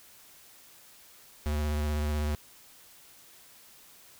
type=tone with vibrato; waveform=square; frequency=75 Hz; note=D2; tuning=37 cents sharp; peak=-28 dBFS; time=1.46-2.35 s; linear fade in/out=0 ms; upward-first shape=square; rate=16 Hz; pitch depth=20 cents each way; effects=white hiss -55 dBFS RMS until 4.19 s